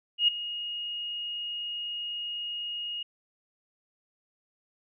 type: tone with ADSR envelope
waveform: sine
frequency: 2868 Hz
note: F7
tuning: 45 cents sharp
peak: -17 dBFS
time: 0.18-3.03 s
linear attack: 100 ms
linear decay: 8 ms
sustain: -15 dB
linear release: 6 ms
effects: none